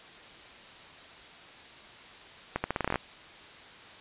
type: accelerating click train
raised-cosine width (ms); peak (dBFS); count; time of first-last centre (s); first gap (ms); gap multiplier
0.5; -13; 11; 2.56-2.958; 80; 0.83
effects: white hiss -49 dBFS RMS until 4 s + resampled to 8000 Hz